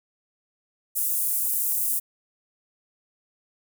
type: high-pass noise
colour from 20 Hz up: pink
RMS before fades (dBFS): -25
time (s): 0.95-2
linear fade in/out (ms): 20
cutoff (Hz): 9900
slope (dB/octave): 24
effects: none